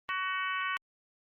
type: harmonic tone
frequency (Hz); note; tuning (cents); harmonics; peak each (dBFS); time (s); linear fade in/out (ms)
374.9; F#4; +23; 3 / 4 / 5 / 6 / 7 / 8; -34 / -36 / -38 / -40 / -41 / -42; 0.09-0.77; 0
effects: Opus 24 kbps